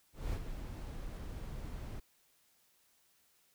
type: noise with ADSR envelope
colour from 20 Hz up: brown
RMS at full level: -35 dBFS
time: 0.13-2 s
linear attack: 200 ms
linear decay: 63 ms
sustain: -8 dB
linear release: 8 ms
effects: white hiss -71 dBFS RMS until 3.54 s